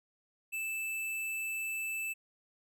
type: tone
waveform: square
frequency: 2637 Hz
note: E7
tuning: in tune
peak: -35 dBFS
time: 0.52-2.14 s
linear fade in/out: 20 ms
effects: none